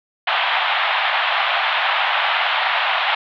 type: band-pass noise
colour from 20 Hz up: pink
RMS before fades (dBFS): -19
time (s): 0.27-3.15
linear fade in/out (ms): 5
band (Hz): 690 to 3600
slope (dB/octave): 48
effects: none